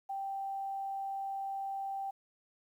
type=tone; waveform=sine; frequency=783 Hz; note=G5; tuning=2 cents flat; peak=-35 dBFS; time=0.09-2.11 s; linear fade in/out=10 ms; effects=11-bit